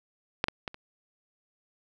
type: clicks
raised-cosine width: 0.3 ms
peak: -8 / -12 / -17 / -27 dBFS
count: 4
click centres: 0.441 / 0.484 / 0.678 / 0.744 s
effects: none